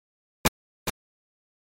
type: noise with echo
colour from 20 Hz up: pink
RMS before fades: -17 dBFS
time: 0.45-0.48 s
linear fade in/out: 5 ms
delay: 420 ms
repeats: 1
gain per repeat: -8 dB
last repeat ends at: 0.9 s
effects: MP3 64 kbps